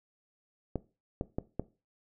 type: clicks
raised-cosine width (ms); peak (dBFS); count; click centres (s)
2; -18; 4; 0.757 / 1.211 / 1.385 / 1.596
effects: noise-tail reverb RT60 0.3 s tail -18 dB re dry